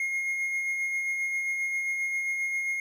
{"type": "tone with tremolo", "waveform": "triangle", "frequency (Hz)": 2145, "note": "C7", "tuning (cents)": 42, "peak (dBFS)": -24, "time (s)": [0, 2.8], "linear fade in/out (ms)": 2, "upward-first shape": "sine", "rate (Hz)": 7.5, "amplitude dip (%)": 30, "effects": []}